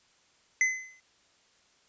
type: tone with exponential decay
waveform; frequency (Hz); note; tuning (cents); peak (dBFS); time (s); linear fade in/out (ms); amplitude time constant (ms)
square; 2039; C7; -45; -20; 0.61-1; 1; 84
effects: white hiss -65 dBFS RMS until 1.88 s + resampled to 16000 Hz